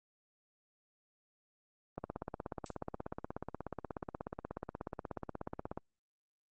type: click train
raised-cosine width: 1 ms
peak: -25 dBFS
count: 64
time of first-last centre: 1.98-5.775 s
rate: 16.6 Hz
type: noise with exponential decay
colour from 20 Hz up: violet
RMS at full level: -37 dBFS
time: 2.66-2.78 s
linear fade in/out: 0 ms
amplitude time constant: 24 ms
effects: Opus 24 kbps